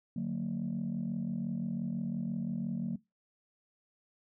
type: chord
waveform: sine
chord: D augmented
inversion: none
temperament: just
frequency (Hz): 146.83 / 183.54 / 229.4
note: D3 / F#3 / A#3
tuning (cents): 0 / -14 / -28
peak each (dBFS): -39 / -34 / -34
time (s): 0.16-2.96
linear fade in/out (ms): 5
effects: noise-tail reverb RT60 0.2 s tail -22 dB re dry + tanh soft clip ceiling -27 dBFS

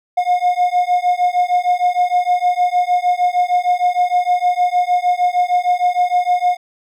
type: beating tone pair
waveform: triangle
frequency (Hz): 714 / 720.5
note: F5 / F#5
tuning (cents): +38 / -46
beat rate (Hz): 6.5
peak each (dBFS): -14 / -14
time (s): 0.17-6.57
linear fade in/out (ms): 10
effects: none

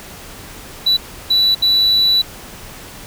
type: tone bursts at uneven times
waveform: triangle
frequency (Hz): 3951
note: B7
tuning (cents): 0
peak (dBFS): -8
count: 3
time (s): 0.86-0.97 / 1.3-1.55 / 1.62-2.22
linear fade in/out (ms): 10
effects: tanh soft clip ceiling -5 dBFS + pink hiss -35 dBFS RMS until 3.06 s

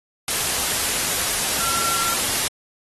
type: tone in noise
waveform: sine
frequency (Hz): 1364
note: F6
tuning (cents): -41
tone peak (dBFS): -26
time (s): 1.6-2.14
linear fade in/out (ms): 2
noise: white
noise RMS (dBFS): -22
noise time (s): 0.28-2.48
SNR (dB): -7
effects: AAC 32 kbps

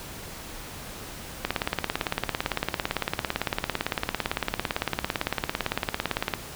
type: click train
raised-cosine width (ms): 0.3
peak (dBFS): -8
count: 88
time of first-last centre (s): 1.45-6.338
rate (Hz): 17.8
effects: pink hiss -40 dBFS RMS until 6.55 s

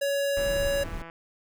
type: tone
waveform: square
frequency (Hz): 561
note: C#5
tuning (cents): +21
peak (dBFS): -25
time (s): 0.01-0.84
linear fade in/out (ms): 10
type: noise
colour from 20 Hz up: brown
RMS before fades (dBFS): -34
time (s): 0.37-1.02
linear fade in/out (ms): 2
type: click train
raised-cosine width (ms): 0.5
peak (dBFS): -28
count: 122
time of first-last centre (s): 0.37-1.099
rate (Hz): 166
effects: none

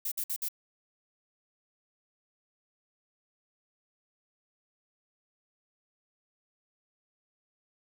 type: noise bursts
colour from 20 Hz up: violet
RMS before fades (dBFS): -33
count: 4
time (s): 0.05-0.486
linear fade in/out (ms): 5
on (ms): 67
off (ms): 56
effects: none

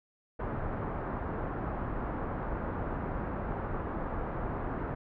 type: low-pass noise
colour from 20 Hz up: pink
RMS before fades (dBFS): -35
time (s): 0.39-4.95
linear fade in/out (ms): 10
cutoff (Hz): 1400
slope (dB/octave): 24
effects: none

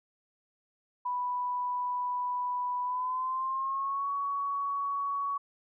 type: tone with pitch glide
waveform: sine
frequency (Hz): 987.8 to 1121.7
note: B5 to C#6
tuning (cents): 0 to +20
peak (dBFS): -29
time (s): 1.05-5.38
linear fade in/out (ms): 10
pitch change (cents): +220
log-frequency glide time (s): 2.83-4.09
effects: none

